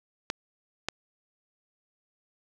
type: clicks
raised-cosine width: 0.2 ms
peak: -11 dBFS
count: 2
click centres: 0.301 / 0.886 s
effects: none